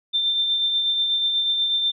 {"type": "tone with tremolo", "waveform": "sine", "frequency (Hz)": 3575, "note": "A7", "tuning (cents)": 27, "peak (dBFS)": -17, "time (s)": [0.13, 1.92], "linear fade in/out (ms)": 20, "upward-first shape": "triangle", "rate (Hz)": 8.2, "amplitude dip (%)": 40, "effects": []}